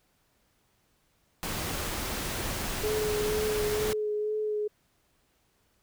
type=noise; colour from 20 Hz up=pink; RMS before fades=-33 dBFS; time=1.43-3.93 s; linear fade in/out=0 ms
type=tone with vibrato; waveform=sine; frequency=424.6 Hz; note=G#4; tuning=38 cents sharp; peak=-27 dBFS; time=2.83-4.68 s; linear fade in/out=10 ms; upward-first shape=sine; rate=2.1 Hz; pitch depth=18 cents each way
effects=pink hiss -70 dBFS RMS until 5.82 s